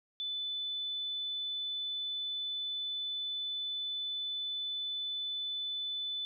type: tone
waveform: sine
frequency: 3500 Hz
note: A7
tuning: 10 cents flat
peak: -34 dBFS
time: 0.2-6.25 s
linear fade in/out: 0 ms
effects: none